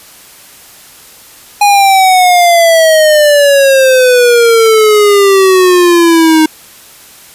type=exponential sweep; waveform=square; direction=down; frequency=826 to 311.1 Hz; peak=-4 dBFS; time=1.61-6.46 s; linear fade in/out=5 ms; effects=white hiss -36 dBFS RMS until 7.34 s + resampled to 32000 Hz